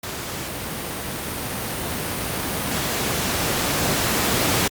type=noise with level ramp; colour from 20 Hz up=pink; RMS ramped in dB=-30 to -19 dBFS; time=0.03-4.68 s; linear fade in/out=5 ms; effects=high-pass 80 Hz 12 dB/octave + Opus 48 kbps